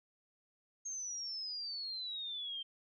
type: exponential sweep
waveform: sine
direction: down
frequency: 6480 to 3136 Hz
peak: -39 dBFS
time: 0.85-2.63 s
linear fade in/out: 10 ms
effects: none